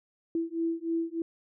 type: beating tone pair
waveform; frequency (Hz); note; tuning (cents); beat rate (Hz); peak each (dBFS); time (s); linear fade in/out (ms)
sine; 329.6 / 332.9; E4 / E4; 0 / +17; 3.3; -31; 0.35-1.22; 2
effects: none